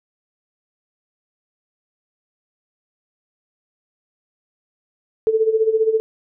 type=tone with tremolo; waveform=sine; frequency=441.6 Hz; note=A4; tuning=6 cents sharp; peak=-11 dBFS; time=5.27-6 s; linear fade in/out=0 ms; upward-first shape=sine; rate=15 Hz; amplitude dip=75%; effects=none